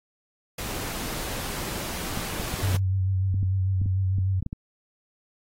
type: noise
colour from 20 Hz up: pink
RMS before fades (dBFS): -33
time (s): 0.58-2.77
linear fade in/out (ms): 5
type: clicks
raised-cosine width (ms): 5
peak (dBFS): -19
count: 12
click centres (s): 2.174 / 2.398 / 2.54 / 2.748 / 3.343 / 3.43 / 3.816 / 3.86 / 4.184 / 4.426 / 4.464 / 4.529
type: tone with vibrato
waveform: sine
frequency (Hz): 94.9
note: F#2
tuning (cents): +44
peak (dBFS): -21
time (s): 2.62-4.41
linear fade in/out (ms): 20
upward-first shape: sine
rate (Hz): 6.7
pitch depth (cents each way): 34
effects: AAC 48 kbps